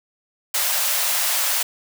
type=high-pass noise; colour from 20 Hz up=white; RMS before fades=-21 dBFS; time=0.54-1.63 s; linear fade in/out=5 ms; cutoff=550 Hz; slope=48 dB/octave; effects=none